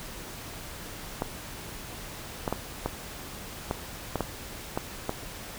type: clicks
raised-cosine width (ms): 1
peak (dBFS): -13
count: 9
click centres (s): 1.221 / 2.478 / 2.526 / 2.86 / 3.711 / 4.157 / 4.207 / 4.775 / 5.094
effects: pink hiss -41 dBFS RMS until 5.58 s

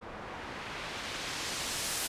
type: noise with low-pass filter sweep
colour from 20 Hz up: white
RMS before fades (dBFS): -38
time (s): 0.01-2.08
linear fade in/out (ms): 20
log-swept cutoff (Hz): 1000 to 12000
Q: 0.72
effects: resampled to 32000 Hz

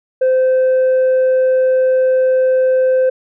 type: tone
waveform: sine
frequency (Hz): 517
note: C5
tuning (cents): -21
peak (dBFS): -7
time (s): 0.21-3.1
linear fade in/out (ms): 10
effects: tanh soft clip ceiling -9 dBFS

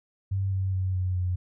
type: tone with pitch steps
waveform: sine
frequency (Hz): 97 / 95.28 / 93.59 / 91.93 / 90.3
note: G2 / G2 / F#2 / F#2 / F#2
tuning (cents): -18 / -49 / +20 / -11 / -42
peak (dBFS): -24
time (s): 0.31-1.36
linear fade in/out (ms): 10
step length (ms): 210
effects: none

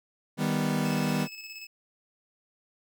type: chord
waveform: 40% pulse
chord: Eb augmented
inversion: none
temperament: equal with one note detuned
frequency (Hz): 155.56 / 196.56 / 246.9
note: Eb3 / G3 / B3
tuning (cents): 0 / +5 / 0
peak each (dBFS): -29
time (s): 0.37-1.28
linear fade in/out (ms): 50
type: tone with tremolo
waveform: 25% pulse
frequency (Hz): 2598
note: E7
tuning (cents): -26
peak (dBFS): -35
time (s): 0.85-1.67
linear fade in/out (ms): 5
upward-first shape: square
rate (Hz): 17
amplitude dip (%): 40
effects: none

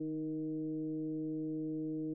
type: tone with frequency modulation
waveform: sine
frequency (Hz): 311.9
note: D#4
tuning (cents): +4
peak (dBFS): -35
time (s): 0-2.14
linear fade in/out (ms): 10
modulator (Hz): 158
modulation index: 0.61
effects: none

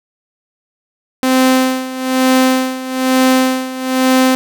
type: tone with tremolo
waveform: sawtooth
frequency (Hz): 259.1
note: C4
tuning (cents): -17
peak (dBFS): -4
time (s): 1.23-4.35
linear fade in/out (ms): 0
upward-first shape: sine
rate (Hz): 1.1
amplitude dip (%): 80
effects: none

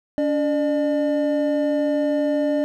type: tone pair together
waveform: triangle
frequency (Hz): 286.3 / 601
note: D4 / D5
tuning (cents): -44 / +40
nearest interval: octave + minor second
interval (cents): 1284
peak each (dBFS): -19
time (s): 0.18-2.64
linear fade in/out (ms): 0
effects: none

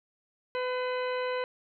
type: harmonic tone with a mistuned harmonic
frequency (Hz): 503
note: B4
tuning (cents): +32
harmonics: 1 / 2 / 3 / 4 / 5 / 6 / 8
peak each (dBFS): -30 / -36 / -40 / -42 / -44 / -46 / -48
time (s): 0.55-1.44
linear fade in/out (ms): 0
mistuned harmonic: 4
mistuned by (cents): +19
effects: none

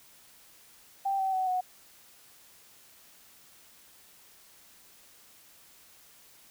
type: tone with pitch steps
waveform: sine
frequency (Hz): 784 / 767.4 / 751.2 / 735.3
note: G5 / G5 / F#5 / F#5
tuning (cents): 0 / -37 / +26 / -11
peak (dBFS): -26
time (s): 1.05-1.61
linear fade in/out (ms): 10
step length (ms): 140
effects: white hiss -57 dBFS RMS until 6.5 s

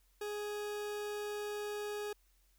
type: tone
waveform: 40% pulse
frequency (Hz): 416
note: G#4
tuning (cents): +3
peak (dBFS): -37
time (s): 0.21-2.13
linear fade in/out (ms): 5
effects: added 45 Hz sine -68 dBFS peak until 2.58 s + white hiss -74 dBFS RMS until 2.58 s

